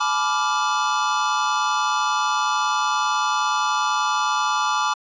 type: chord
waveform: square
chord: B half-diminished seventh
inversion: third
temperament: equal with one note detuned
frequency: 857.4 / 987.8 / 1174.7 / 1396.9 Hz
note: A5 / B5 / D6 / F6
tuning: -45 / 0 / 0 / 0 cents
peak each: -26 / -27 / -23 / -28 dBFS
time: 0-4.94 s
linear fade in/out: 10 ms
effects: resampled to 16000 Hz